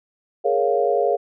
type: chord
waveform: sine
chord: Bb minor seventh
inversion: third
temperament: equal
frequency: 415.3 / 466.2 / 554.4 / 698.5 Hz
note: Ab4 / Bb4 / Db5 / F5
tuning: 0 / 0 / 0 / 0 cents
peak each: -22 dBFS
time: 0.44-1.17 s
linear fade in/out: 20 ms
effects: none